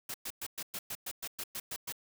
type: noise bursts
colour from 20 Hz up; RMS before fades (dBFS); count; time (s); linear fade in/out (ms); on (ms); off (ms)
white; -39; 12; 0.09-1.924; 5; 52; 110
effects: none